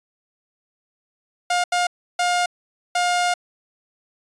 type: tone bursts at uneven times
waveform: sawtooth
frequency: 710 Hz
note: F5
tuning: 28 cents sharp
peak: -14 dBFS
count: 4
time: 1.5-1.64 / 1.72-1.87 / 2.19-2.46 / 2.95-3.34 s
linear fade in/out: 5 ms
effects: resampled to 22050 Hz